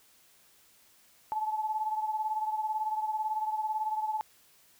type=beating tone pair; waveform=sine; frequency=862 / 880 Hz; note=A5 / A5; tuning=-36 / 0 cents; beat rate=18 Hz; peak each=-30 / -36 dBFS; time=1.32-4.21 s; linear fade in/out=0 ms; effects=white hiss -62 dBFS RMS until 4.79 s